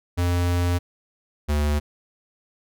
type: tone pair in turn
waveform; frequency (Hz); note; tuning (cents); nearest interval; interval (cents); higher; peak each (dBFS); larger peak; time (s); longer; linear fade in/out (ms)
square; 88 / 74; F2 / D2; +14 / +14; minor third; 300; first; -20; neither; 0.17-0.79 / 1.48-1.8; first; 20
effects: none